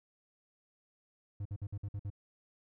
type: tone bursts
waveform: triangle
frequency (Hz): 100.9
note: G#2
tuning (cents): -49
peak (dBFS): -34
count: 7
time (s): 1.4-2.102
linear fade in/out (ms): 5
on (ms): 54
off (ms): 54
effects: none